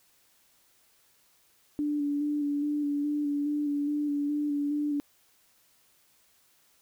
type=tone with vibrato; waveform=sine; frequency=291.5 Hz; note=D4; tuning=13 cents flat; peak=-26 dBFS; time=1.79-5 s; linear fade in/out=0 ms; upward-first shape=square; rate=2.4 Hz; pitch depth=20 cents each way; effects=white hiss -65 dBFS RMS until 6.81 s

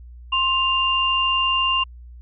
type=tone pair together; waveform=sine; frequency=1054.5 / 2794 Hz; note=C6 / F7; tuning=+13 / 0 cents; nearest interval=octave + perfect fourth; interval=1687 cents; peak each=-21 / -19 dBFS; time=0.32-1.84 s; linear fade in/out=10 ms; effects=added 60 Hz sine -38 dBFS peak until 2.21 s

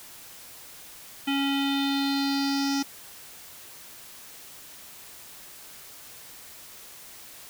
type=tone with low-pass filter sweep; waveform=square; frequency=277.2 Hz; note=C#4; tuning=in tune; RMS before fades=-26 dBFS; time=1.27-2.83 s; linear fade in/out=10 ms; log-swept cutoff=2900 to 5600 Hz; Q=5; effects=white hiss -46 dBFS RMS until 7.49 s

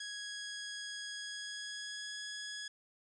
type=tone with pitch glide; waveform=15% pulse; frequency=1661.2 to 1676.6 Hz; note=G#6 to G#6; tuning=0 to +16 cents; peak=-35 dBFS; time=0-2.68 s; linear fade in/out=5 ms; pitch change=+16 cents; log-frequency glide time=1.1-2.18 s; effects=resampled to 24000 Hz

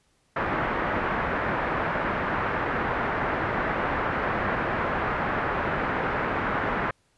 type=low-pass noise; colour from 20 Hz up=white; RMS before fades=-27 dBFS; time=0.36-6.91 s; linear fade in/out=5 ms; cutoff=1700 Hz; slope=24 dB/octave; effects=pink hiss -67 dBFS RMS until 7.17 s + resampled to 24000 Hz

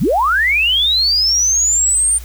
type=linear sweep; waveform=sine; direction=up; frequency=92.3 to 9050 Hz; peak=-11 dBFS; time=0-2.19 s; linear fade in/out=20 ms; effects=added 60 Hz sine -29 dBFS peak until 2.24 s + white hiss -40 dBFS RMS until 2.24 s

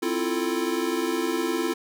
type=chord; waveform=square; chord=F major seventh; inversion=second; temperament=equal with one note detuned; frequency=261.6 / 329.6 / 349.2 / 441.5 Hz; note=C4 / E4 / F4 / A4; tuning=0 / 0 / 0 / +6 cents; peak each=-32 / -29 / -29 / -32 dBFS; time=0.02-1.74 s; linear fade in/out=10 ms; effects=none

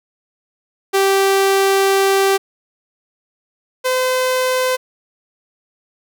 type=tone pair in turn; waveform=sawtooth; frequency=390 / 511.7 Hz; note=G4 / C5; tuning=-9 / -39 cents; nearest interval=perfect fourth; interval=470 cents; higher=second; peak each=-8 / -11 dBFS; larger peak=first; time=0.93-2.38 / 3.84-4.77 s; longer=first; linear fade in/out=20 ms; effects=none

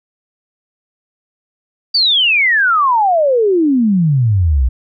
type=exponential sweep; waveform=sine; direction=down; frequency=4727 to 58.27 Hz; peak=-9 dBFS; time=1.94-4.69 s; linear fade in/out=10 ms; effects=none

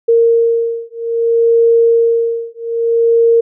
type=beating tone pair; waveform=sine; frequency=462.1 / 462.71 Hz; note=A#4 / A#4; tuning=-15 / -13 cents; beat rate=0.61 Hz; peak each=-12 dBFS; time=0.08-3.41 s; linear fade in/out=10 ms; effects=none

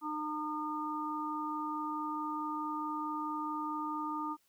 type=harmonic tone; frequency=304.1 Hz; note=D#4; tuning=40 cents flat; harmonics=1 / 3 / 4; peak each=-39 / -39 / -38 dBFS; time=0.01-4.37 s; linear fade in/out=50 ms; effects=white hiss -73 dBFS RMS until 4.48 s

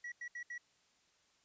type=tone bursts at uneven times; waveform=triangle; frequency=1931 Hz; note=B6; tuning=39 cents flat; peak=-40 dBFS; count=4; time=0.04-0.12 / 0.21-0.28 / 0.35-0.43 / 0.5-0.58 s; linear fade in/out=5 ms; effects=white hiss -72 dBFS RMS until 1.44 s + resampled to 16000 Hz

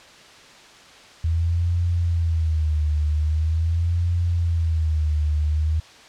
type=tone with vibrato; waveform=sine; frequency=80.9 Hz; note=E2; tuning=32 cents flat; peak=-18 dBFS; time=1.24-5.8 s; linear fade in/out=5 ms; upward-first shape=sine; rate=0.43 Hz; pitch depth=120 cents each way; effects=white hiss -46 dBFS RMS until 6.08 s + low-pass 5000 Hz 12 dB/octave

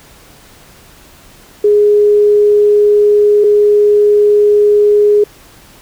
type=tone pair in turn; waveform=sine; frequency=415.3 / 415.3 Hz; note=G#4 / G#4; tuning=0 / 0 cents; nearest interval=unison; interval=0 cents; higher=neither; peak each=-5 dBFS; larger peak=neither; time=1.64-3.44 / 3.44-5.24 s; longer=neither; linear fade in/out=5 ms; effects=pink hiss -41 dBFS RMS until 5.81 s

